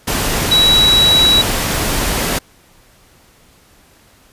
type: tone in noise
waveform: sine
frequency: 3900 Hz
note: B7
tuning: 23 cents flat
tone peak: -8 dBFS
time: 0.51-1.42 s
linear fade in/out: 10 ms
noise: pink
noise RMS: -17 dBFS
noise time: 0.07-2.39 s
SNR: +6 dB
effects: pink hiss -49 dBFS RMS until 4.32 s + resampled to 32000 Hz